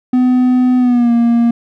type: tone with pitch glide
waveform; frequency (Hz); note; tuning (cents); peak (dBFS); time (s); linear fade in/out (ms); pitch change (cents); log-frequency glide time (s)
triangle; 251.7 to 234.8; B3 to A#3; +33 to +13; -6; 0.13-1.51; 5; -120; 0.78-1.12
effects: none

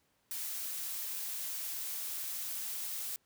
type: noise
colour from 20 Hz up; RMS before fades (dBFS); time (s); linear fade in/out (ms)
blue; -39; 0.31-3.16; 0
effects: pink hiss -74 dBFS RMS until 3.25 s + high-pass 80 Hz 12 dB/octave

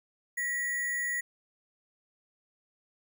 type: tone with sample-and-hold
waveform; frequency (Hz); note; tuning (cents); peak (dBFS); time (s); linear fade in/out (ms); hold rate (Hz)
sine; 1935; B6; -36; -29; 0.37-1.21; 10; 8820
effects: none

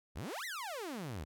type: exponential two-way sweep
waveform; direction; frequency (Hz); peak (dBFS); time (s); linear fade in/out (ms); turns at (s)
sawtooth; up then down; 55.1 to 2093 to 66.1; -36; 0.15-1.25; 20; 0.45
effects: none

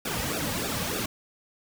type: noise with flanger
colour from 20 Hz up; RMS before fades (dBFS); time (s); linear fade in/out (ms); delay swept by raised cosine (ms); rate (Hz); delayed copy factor
pink; -30; 0.05-1.06; 5; 0.96 to 2.96; 3.3; -1
effects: none

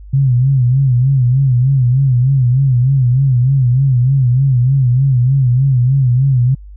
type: tone with vibrato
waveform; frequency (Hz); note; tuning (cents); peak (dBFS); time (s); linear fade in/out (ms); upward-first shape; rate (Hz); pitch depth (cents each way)
sine; 129.6; C3; -16; -8; 0.13-6.55; 10; sine; 3.3; 120
effects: added 50 Hz sine -31 dBFS peak until 6.76 s

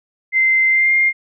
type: tone with pitch glide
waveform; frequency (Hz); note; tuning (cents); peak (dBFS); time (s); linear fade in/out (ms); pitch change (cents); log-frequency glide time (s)
sine; 2077 to 2116; C7 to C7; -13 to +19; -11; 0.32-1.13; 50; +32; 0.69-0.93
effects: none

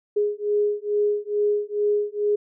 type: beating tone pair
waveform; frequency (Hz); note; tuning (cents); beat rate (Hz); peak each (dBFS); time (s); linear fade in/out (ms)
sine; 413.9 / 416.2; G#4 / G#4; -6 / +4; 2.3; -23; 0.16-2.36; 10
effects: none

